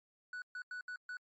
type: tone bursts at uneven times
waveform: triangle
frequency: 1480 Hz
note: F#6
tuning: in tune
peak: -39 dBFS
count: 5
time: 0.33-0.42 / 0.55-0.62 / 0.71-0.81 / 0.88-0.96 / 1.09-1.17 s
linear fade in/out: 2 ms
effects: MP3 32 kbps